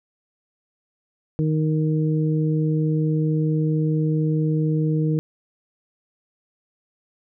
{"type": "harmonic tone", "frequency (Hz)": 155.56, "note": "D#3", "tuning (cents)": 0, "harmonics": [1, 2, 3], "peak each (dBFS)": [-19, -25, -29], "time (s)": [1.39, 5.19], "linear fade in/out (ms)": 0, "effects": []}